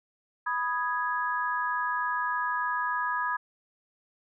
sine chord, G# minor, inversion first, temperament equal, 987.8 / 1244.5 / 1661.2 Hz, B5 / D#6 / G#6, 0 / 0 / 0 cents, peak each -30 / -32 / -31 dBFS, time 0.46-3.37 s, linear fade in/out 10 ms, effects none

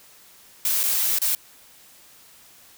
blue noise with dropouts, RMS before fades -22 dBFS, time 0.65-1.35 s, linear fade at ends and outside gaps 2 ms, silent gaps 0.833-0.837 / 1.187-1.217 s, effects white hiss -51 dBFS RMS until 2.77 s

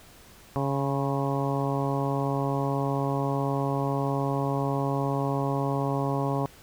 harmonic tone with a mistuned harmonic, 138.59 Hz, C#3, in tune, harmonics 1 / 2 / 3 / 4 / 5 / 6 / 7 / 8, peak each -28 / -31 / -33 / -34 / -35 / -36 / -36 / -37 dBFS, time 0.56-6.46 s, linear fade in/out 0 ms, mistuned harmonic 8, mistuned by -36 cents, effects pink hiss -52 dBFS RMS until 6.62 s

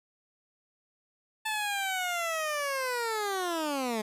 15% pulse linear sweep, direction down, 880 to 209 Hz, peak -23 dBFS, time 1.45-4.02 s, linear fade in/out 10 ms, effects resampled to 32000 Hz

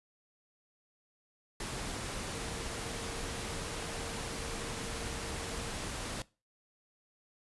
sine tone in noise, 460 Hz, A#4, 23 cents flat, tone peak -47 dBFS, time 2.35-5.72 s, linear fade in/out 2 ms, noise pink, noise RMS -39 dBFS, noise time 1.6-6.22 s, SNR -11 dB, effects noise-tail reverb RT60 0.3 s tail -21 dB re dry + resampled to 24000 Hz

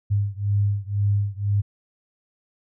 sine beating tone pair, 100.7 / 102.7 Hz, G2 / G#2, +47 / -19 cents, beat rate 2 Hz, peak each -22 / -23 dBFS, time 0.1-1.62 s, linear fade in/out 20 ms, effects none

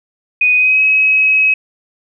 sine tone with pitch glide, 2489 to 2553 Hz, D#7 to D#7, 0 to +44 cents, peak -8 dBFS, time 0.41-1.54 s, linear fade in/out 5 ms, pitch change +44 cents, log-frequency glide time 0.55-0.81 s, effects none

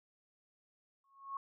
sine tone with exponential growth, 1096 Hz, C#6, 20 cents flat, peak -35 dBFS, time 1.04-1.37 s, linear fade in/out 2 ms, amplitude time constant 71 ms, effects none

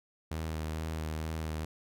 sawtooth tone with vibrato, 79 Hz, D#2, 27 cents sharp, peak -30 dBFS, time 0.31-1.65 s, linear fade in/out 5 ms, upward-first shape sine, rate 2.2 Hz, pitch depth 22 cents each way, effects none

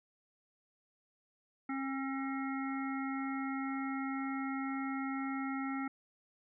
harmonic tone, 269.8 Hz, C#4, 47 cents flat, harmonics 1 / 3 / 5 / 7 / 8, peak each -36 / -44 / -43 / -48 / -47 dBFS, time 1.69-5.88 s, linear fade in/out 5 ms, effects none

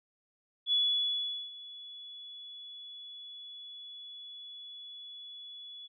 sine tone with ADSR envelope, 3410 Hz, G#7, 45 cents sharp, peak -24 dBFS, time 0.66-5.88 s, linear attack 65 ms, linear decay 780 ms, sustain -20 dB, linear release 25 ms, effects none

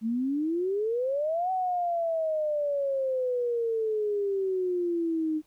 sine exponential two-way sweep, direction up then down, 216.3 to 756 to 305.8 Hz, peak -25 dBFS, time 0.01-5.42 s, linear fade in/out 50 ms, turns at 1.51 s, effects pink hiss -67 dBFS RMS until 5.46 s

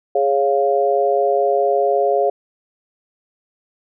sine chord, Db major, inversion second, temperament equal, 415.3 / 554.4 / 698.5 Hz, Ab4 / Db5 / F5, 0 / 0 / 0 cents, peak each -18 dBFS, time 0.15-2.3 s, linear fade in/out 5 ms, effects none

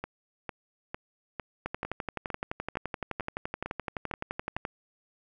two click trains, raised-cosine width 0.5 ms, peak -17 / -19 dBFS, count 36 / 11, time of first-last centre 1.66-4.651 / 0.04-4.565 s, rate 11.7 / 2.21 Hz, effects none

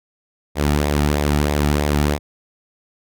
sawtooth tone with flanger, 73.42 Hz, D2, in tune, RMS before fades -18 dBFS, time 0.55-2.19 s, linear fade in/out 50 ms, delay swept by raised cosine 0.67 to 1.97 ms, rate 3.1 Hz, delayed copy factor -0.5, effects none

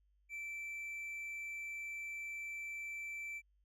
triangle tone, 2331 Hz, D7, 14 cents flat, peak -40 dBFS, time 0.29-3.42 s, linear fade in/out 50 ms, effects added 50 Hz sine -70 dBFS peak until 3.64 s

